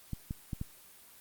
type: clicks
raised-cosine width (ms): 5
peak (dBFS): -23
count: 4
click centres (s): 0.133 / 0.309 / 0.532 / 0.614
effects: white hiss -56 dBFS RMS until 1.2 s + Opus 24 kbps